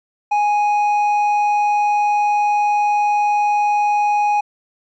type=tone with hard clipping; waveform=sine; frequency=830 Hz; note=G#5; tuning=1 cent flat; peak=-15 dBFS; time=0.31-4.41 s; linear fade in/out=10 ms; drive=5 dB; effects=resampled to 16000 Hz